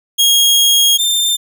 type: tone pair in turn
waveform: sawtooth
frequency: 3271 / 3592 Hz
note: G#7 / A7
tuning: -27 / +35 cents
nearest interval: major second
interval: 162 cents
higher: second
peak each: -5 / -9 dBFS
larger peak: first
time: 0.18-0.98 / 0.98-1.37 s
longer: first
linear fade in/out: 20 ms
effects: none